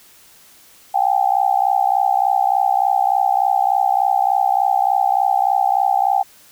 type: tone with amplitude modulation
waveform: sine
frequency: 784 Hz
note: G5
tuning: in tune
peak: -9 dBFS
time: 0.94-6.23 s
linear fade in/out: 10 ms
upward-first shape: sine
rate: 63.4 Hz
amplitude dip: 100%
effects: white hiss -48 dBFS RMS until 6.51 s